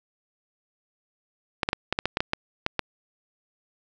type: clicks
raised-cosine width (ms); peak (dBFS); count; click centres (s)
0.3; -7; 11; 1.632 / 1.689 / 1.731 / 1.926 / 1.989 / 2.056 / 2.171 / 2.205 / 2.334 / 2.664 / 2.793
effects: resampled to 16000 Hz + 7-bit